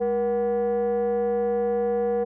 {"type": "tone with frequency modulation", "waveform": "sine", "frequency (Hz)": 476.5, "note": "A#4", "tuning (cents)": 38, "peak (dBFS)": -19, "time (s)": [0, 2.25], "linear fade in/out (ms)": 20, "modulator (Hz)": 270, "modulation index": 0.56, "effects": ["tanh soft clip ceiling -19 dBFS"]}